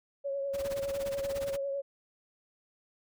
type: tone with vibrato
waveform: sine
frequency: 554.4 Hz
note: C#5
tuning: in tune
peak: -31 dBFS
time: 0.24-1.82 s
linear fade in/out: 20 ms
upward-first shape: triangle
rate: 10 Hz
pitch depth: 31 cents each way
type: noise with tremolo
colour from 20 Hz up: pink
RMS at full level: -41 dBFS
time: 0.53-1.58 s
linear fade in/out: 20 ms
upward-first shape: sine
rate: 17 Hz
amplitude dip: 90%
effects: none

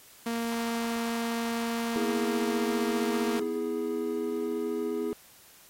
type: tone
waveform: sawtooth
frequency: 231.8 Hz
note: A#3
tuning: 10 cents flat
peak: -25 dBFS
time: 0.26-3.4 s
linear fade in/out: 5 ms
type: chord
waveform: triangle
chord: E major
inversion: second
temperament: equal with one note detuned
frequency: 246.9 / 326.4 / 415.3 Hz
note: B3 / E4 / G#4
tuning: 0 / -17 / 0 cents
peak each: -33 / -32 / -29 dBFS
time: 1.96-5.13 s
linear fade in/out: 0 ms
effects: white hiss -54 dBFS RMS until 5.69 s + AAC 48 kbps

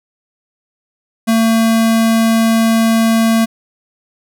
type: tone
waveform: square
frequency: 225 Hz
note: A3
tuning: 39 cents sharp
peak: -10 dBFS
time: 1.27-3.46 s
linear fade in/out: 20 ms
effects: none

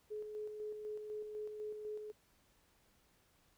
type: tone with tremolo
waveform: sine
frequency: 424.9 Hz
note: G#4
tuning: 40 cents sharp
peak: -40 dBFS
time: 0.1-2.12 s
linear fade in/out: 20 ms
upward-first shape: square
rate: 4 Hz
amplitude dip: 40%
effects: pink hiss -72 dBFS RMS until 3.57 s

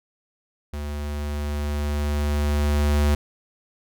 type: tone with level ramp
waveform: square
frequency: 73.42 Hz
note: D2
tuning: in tune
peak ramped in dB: -29 to -17 dBFS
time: 0.73-3.15 s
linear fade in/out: 5 ms
effects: none

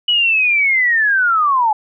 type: linear sweep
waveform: sine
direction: down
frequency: 2960 to 830.6 Hz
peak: -11 dBFS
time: 0.08-1.73 s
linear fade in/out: 5 ms
effects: none

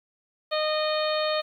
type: harmonic tone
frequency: 615 Hz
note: D#5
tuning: 20 cents flat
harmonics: 1 / 2 / 3 / 4 / 5 / 6 / 7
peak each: -25 / -31 / -36 / -37 / -37 / -35 / -34 dBFS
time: 0.51-1.42 s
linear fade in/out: 20 ms
effects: 10-bit

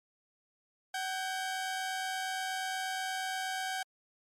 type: tone pair together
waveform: sawtooth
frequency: 755.8 / 1600 Hz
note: F#5 / G6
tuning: +37 / +35 cents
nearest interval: octave + minor second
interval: 1298 cents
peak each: -31 / -35 dBFS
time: 0.94-3.83 s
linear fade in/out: 5 ms
effects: low-pass 12000 Hz 12 dB/octave + MP3 64 kbps

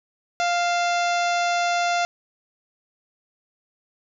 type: harmonic tone with a mistuned harmonic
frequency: 698.5 Hz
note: F5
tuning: in tune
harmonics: 1 / 2 / 3 / 4 / 5 / 6 / 7 / 8 / 9 / 10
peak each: -21 / -27 / -31 / -33 / -35 / -37 / -38 / -39 / -40 / -41 dBFS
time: 0.4-2.05 s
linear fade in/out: 0 ms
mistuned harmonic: 4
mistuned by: -64 cents
effects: none

